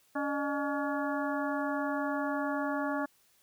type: harmonic tone with a mistuned harmonic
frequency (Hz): 282.9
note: C#4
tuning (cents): +35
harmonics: 1 / 2 / 3 / 4 / 5 / 6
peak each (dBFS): -33 / -36 / -38 / -39 / -40 / -41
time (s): 0.15-3.06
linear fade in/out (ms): 10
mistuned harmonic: 2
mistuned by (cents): +120
effects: white hiss -67 dBFS RMS until 3.42 s